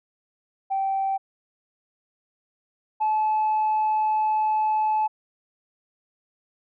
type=tone pair in turn; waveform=sine; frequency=777 / 862.4 Hz; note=G5 / A5; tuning=-16 / -35 cents; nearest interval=major second; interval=181 cents; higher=second; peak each=-21 / -18 dBFS; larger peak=second; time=0.7-1.18 / 3-5.08 s; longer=second; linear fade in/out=20 ms; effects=tanh soft clip ceiling -17 dBFS